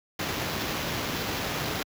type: noise with sample-and-hold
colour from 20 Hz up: pink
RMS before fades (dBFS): -30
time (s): 0.19-1.83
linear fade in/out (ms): 5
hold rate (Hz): 8820
effects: high-pass 80 Hz 12 dB/octave